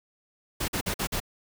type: noise bursts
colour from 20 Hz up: pink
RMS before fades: -29 dBFS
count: 5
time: 0.6-1.202 s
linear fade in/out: 10 ms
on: 82 ms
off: 48 ms
effects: none